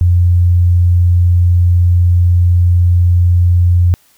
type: tone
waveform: sine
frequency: 88 Hz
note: F2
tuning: 14 cents sharp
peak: -6 dBFS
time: 0.01-3.94 s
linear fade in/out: 0 ms
effects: white hiss -51 dBFS RMS until 4.17 s